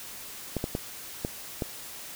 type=clicks; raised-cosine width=2 ms; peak=-15 dBFS; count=5; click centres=0.567 / 0.641 / 0.751 / 1.249 / 1.622 s; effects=white hiss -42 dBFS RMS until 2.15 s